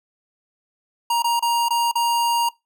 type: tone with dropouts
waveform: square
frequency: 940 Hz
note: A#5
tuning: 14 cents sharp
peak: -18 dBFS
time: 1.1-2.49 s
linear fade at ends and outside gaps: 5 ms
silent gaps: 1.223-1.242 / 1.395-1.424 / 1.686-1.705 / 1.915-1.954 s
effects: noise-tail reverb RT60 0.2 s tail -22 dB re dry